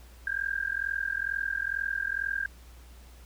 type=tone with amplitude modulation; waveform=sine; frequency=1601 Hz; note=G6; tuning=36 cents sharp; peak=-24 dBFS; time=0.27-2.46 s; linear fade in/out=2 ms; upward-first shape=sine; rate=42.2 Hz; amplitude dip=95%; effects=added 60 Hz sine -48 dBFS peak until 3.25 s + pink hiss -57 dBFS RMS until 3.25 s